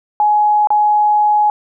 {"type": "tone with dropouts", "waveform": "sine", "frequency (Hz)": 840, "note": "G#5", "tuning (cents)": 19, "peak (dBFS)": -9, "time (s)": [0.2, 1.5], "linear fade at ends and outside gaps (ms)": 1, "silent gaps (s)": [0.672, 0.704], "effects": []}